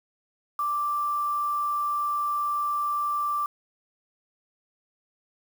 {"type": "tone with quantisation", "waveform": "sine", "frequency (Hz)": 1174.7, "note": "D6", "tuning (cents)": 0, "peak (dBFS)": -24, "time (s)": [0.59, 3.46], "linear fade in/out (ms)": 2, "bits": 7, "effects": []}